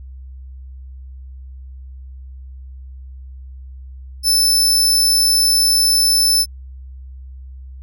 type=tone; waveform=sawtooth; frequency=5274 Hz; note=E8; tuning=in tune; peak=-9 dBFS; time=4.23-6.46 s; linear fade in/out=50 ms; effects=added 65 Hz sine -32 dBFS peak until 7.82 s